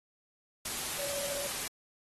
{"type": "tone in noise", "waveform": "sine", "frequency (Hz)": 567, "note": "C#5", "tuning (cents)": 39, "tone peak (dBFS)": -38, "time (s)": [0.99, 1.47], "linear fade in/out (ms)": 5, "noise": "white", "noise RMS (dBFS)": -36, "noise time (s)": [0.65, 1.68], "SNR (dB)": -5, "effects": ["AAC 32 kbps"]}